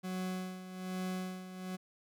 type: tone with tremolo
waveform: 40% pulse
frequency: 185 Hz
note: F#3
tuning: in tune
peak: -34 dBFS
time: 0.03-1.77 s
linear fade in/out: 20 ms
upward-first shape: sine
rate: 1.2 Hz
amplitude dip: 70%
effects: none